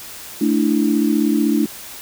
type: chord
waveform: sine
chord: A suspended fourth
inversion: none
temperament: equal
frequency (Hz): 220 / 293.7 / 329.6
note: A3 / D4 / E4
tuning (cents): 0 / 0 / 0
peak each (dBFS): -18 / -17 / -20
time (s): 0.41-1.66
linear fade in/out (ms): 5
effects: white hiss -35 dBFS RMS until 2.01 s